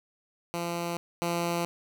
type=tone pair in turn; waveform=10% pulse; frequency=171.3 / 171.3 Hz; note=F3 / F3; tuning=-33 / -33 cents; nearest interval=unison; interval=0 cents; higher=neither; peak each=-22 / -19 dBFS; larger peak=second; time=0.54-0.97 / 1.22-1.65 s; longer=neither; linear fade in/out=0 ms; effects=none